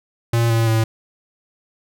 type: tone with pitch steps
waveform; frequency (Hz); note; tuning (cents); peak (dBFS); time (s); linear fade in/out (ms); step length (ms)
square; 116.54 / 114.21 / 111.92; A#2 / A#2 / A2; 0 / -35 / +30; -15; 0.33-0.84; 5; 170
effects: none